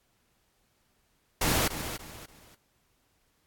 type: noise with echo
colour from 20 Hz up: pink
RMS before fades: -26 dBFS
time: 1.41-1.68 s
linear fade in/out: 5 ms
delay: 290 ms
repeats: 3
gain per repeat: -10 dB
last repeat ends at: 2.55 s
effects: pink hiss -71 dBFS RMS until 3.46 s + AAC 64 kbps